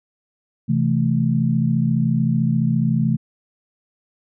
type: chord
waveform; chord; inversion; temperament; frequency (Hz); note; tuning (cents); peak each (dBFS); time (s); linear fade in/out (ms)
sine; A minor; first; equal; 130.81 / 164.81 / 220; C3 / E3 / A3; 0 / 0 / 0; -20; 0.68-3.17; 20
effects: none